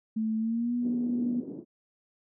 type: tone with pitch glide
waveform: sine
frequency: 220 to 242.7 Hz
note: A3 to B3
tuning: 0 to -30 cents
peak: -26 dBFS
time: 0.16-1.41 s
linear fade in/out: 10 ms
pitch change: +170 cents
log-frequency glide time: 0.38-0.74 s
type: band-pass noise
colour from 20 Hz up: pink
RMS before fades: -40 dBFS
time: 0.81-1.65 s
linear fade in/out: 50 ms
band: 210 to 360 Hz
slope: 24 dB/octave
effects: none